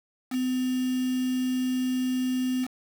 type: tone with quantisation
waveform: sine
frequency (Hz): 255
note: C4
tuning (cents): -44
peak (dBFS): -24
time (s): 0.3-2.68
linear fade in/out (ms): 50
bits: 6
effects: none